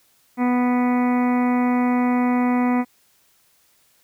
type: harmonic tone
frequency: 246.9 Hz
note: B3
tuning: in tune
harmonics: 1 / 2 / 3 / 4 / 5 / 6 / 7 / 8 / 9 / 10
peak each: -17 / -30 / -27 / -29 / -34 / -41 / -45 / -34 / -38 / -42 dBFS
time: 0.37-2.85 s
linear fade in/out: 50 ms
effects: white hiss -60 dBFS RMS until 4.03 s